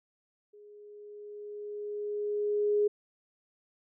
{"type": "tone with level ramp", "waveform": "sine", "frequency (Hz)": 415.3, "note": "G#4", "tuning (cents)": 0, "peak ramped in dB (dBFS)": [-51, -22], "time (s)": [0.53, 2.88], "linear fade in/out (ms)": 10, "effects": []}